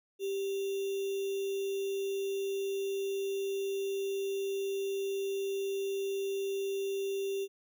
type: tone with sample-and-hold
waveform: sine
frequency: 392 Hz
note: G4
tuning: in tune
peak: -31 dBFS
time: 0.19-7.48 s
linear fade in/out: 50 ms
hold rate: 3150 Hz
effects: none